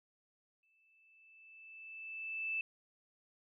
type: tone with exponential growth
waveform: sine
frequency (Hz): 2637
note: E7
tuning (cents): 0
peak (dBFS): -33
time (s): 0.63-2.61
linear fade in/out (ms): 2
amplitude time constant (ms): 430
effects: none